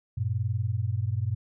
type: tone pair together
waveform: sine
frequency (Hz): 97.02 / 117.7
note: G2 / A#2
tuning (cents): -17 / +17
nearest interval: minor third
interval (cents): 334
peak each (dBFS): -28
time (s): 0.17-1.35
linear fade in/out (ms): 10
effects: none